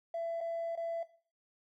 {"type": "tone with dropouts", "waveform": "triangle", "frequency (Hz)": 669, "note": "E5", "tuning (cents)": 25, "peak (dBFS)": -30, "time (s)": [0.14, 1.03], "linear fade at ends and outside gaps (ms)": 5, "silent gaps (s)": [[0.406, 0.411], [0.754, 0.774]], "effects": ["noise-tail reverb RT60 0.4 s tail -18 dB re dry", "tanh soft clip ceiling -32 dBFS"]}